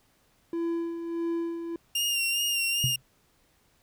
triangle tone with tremolo, 336 Hz, E4, 33 cents sharp, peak -24 dBFS, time 0.53-1.76 s, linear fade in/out 2 ms, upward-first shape sine, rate 1.6 Hz, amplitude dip 55%
sawtooth tone with vibrato, 2794 Hz, F7, in tune, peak -22 dBFS, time 1.95-2.96 s, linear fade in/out 5 ms, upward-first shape sine, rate 2.5 Hz, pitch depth 37 cents each way
sine tone with exponential decay, 130 Hz, C3, 11 cents flat, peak -21 dBFS, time 2.84-3.02 s, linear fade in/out 0 ms, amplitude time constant 38 ms
effects pink hiss -66 dBFS RMS until 3.82 s

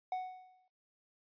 triangle tone with exponential decay, 741 Hz, F#5, 2 cents sharp, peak -30 dBFS, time 0.12-0.68 s, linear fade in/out 2 ms, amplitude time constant 120 ms, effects noise-tail reverb RT60 0.7 s tail -23 dB re dry + resampled to 11025 Hz

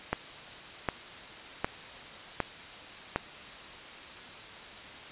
click train, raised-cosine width 0.5 ms, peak -12 dBFS, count 5, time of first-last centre 0.13-3.16 s, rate 1.32 Hz, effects white hiss -45 dBFS RMS until 5.11 s + resampled to 8000 Hz

